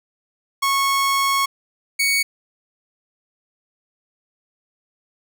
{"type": "tone pair in turn", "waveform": "sawtooth", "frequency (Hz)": [1100, 2232], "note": ["C#6", "C#7"], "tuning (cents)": [-14, 11], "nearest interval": "octave", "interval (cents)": 1225, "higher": "second", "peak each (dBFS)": -13, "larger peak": "neither", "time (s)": [[0.62, 1.46], [1.99, 2.23]], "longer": "first", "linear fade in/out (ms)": 10, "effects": []}